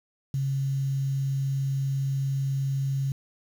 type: tone with quantisation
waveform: sine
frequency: 136.2 Hz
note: C#3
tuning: 30 cents flat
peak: -24 dBFS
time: 0.34-3.12 s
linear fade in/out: 2 ms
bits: 8
effects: none